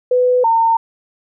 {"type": "tone pair in turn", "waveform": "sine", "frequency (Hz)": [499, 910.4], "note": ["B4", "A#5"], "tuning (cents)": [18, -41], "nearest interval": "minor seventh", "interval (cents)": 1041, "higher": "second", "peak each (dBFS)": -10, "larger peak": "neither", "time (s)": [[0.11, 0.44], [0.44, 0.77]], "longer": "neither", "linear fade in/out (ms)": 5, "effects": []}